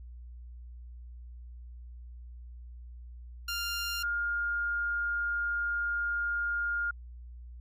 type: tone pair in turn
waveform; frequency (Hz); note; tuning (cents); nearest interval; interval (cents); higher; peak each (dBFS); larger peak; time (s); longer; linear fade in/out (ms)
15% pulse / sine; 1396.9 / 1413.1; F6 / F6; 0 / +20; unison; 20; second; -25 / -28; first; 3.48-4.03 / 4.03-6.91; second; 5
effects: added 60 Hz sine -43 dBFS peak until 7.6 s + MP3 64 kbps